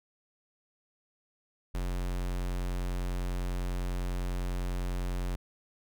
square tone, 45 Hz, F#1, 47 cents flat, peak -31 dBFS, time 1.74-5.36 s, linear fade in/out 10 ms, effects none

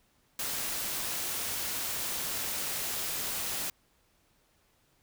white noise, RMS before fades -34 dBFS, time 0.39-3.7 s, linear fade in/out 2 ms, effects pink hiss -69 dBFS RMS until 5.02 s

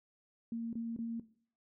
sine tone bursts, 230.3 Hz, A#3, 21 cents flat, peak -35 dBFS, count 3, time 0.52-1.198 s, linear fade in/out 2 ms, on 210 ms, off 24 ms, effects noise-tail reverb RT60 0.5 s tail -17 dB re dry

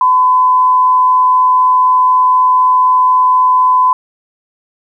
sine tone with frequency modulation, 1012 Hz, B5, 42 cents sharp, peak -6 dBFS, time 0.01-3.93 s, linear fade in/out 2 ms, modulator 115 Hz, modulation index 0.21, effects 8-bit

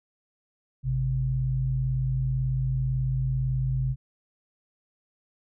sine tone pair together, 52.73 / 130.81 Hz, G#1 / C3, +27 / 0 cents, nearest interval octave + major third, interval 1573 cents, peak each -30 / -24 dBFS, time 0.83-3.96 s, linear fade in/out 50 ms, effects none

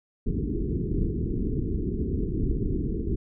pink low-pass noise, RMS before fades -27 dBFS, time 0.26-3.16 s, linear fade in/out 10 ms, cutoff 430 Hz, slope 96 dB/octave, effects none

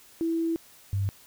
sine tone pair in turn, 329.8 / 98.79 Hz, E4 / G2, +1 / +14 cents, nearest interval octave + major sixth, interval 2087 cents, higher first, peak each -24 dBFS, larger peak neither, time 0.21-0.56 / 0.93-1.09 s, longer first, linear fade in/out 0 ms, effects white hiss -54 dBFS RMS until 1.26 s

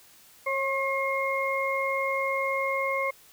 sine tone cluster, 543 / 1080 / 2139 Hz, C#5 / C#6 / C7, -36 / -45 / +38 cents, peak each -29 / -30 / -29 dBFS, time 0.46-3.11 s, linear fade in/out 10 ms, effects white hiss -55 dBFS RMS until 3.32 s

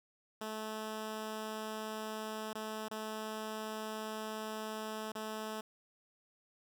10% pulse tone with dropouts, 217.2 Hz, A3, 22 cents flat, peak -31 dBFS, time 0.41-5.61 s, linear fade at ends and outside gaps 5 ms, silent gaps 2.532-2.551 / 2.884-2.911 / 5.12-5.152 s, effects none

